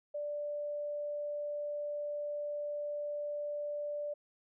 sine tone, 587.3 Hz, D5, in tune, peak -35 dBFS, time 0.14-4.14 s, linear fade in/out 10 ms, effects none

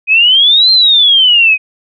sine exponential two-way sweep, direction up then down, 2489 to 4186 to 2489 Hz, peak -4 dBFS, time 0.07-1.58 s, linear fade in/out 50 ms, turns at 0.71 s, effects none

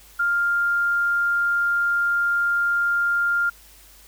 sine tone, 1400 Hz, F6, 4 cents sharp, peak -18 dBFS, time 0.19-3.5 s, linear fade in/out 10 ms, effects added 50 Hz sine -52 dBFS peak until 4.07 s + white hiss -50 dBFS RMS until 4.07 s

